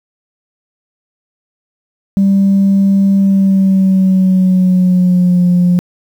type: tone with pitch glide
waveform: sine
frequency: 196 to 177.67 Hz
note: G3 to F3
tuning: 0 to +30 cents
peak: -5 dBFS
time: 2.17-5.79 s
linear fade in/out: 0 ms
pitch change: -170 cents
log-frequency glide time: 3.18-5.46 s
effects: tanh soft clip ceiling -4 dBFS + 7-bit